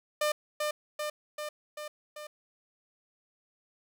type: tone with echo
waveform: sawtooth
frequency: 600 Hz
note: D5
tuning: 37 cents sharp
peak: -22 dBFS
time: 0.21-0.32 s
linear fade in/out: 5 ms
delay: 390 ms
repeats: 5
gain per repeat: -3 dB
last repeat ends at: 2.27 s
effects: none